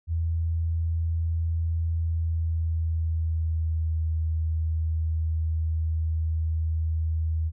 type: tone with pitch glide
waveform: sine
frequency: 82.41 to 80.06 Hz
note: E2 to D#2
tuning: 0 to +50 cents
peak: -23 dBFS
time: 0.07-7.52 s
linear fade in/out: 50 ms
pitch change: -50 cents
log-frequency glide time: 1.94-4.01 s
effects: none